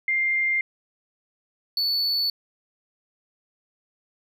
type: tone pair in turn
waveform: sine / triangle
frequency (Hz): 2104 / 4458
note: C7 / C#8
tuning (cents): +9 / +9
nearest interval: octave + minor second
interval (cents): 1300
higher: second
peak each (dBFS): -20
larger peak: neither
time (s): 0.08-0.61 / 1.77-2.3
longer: neither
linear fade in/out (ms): 2
effects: none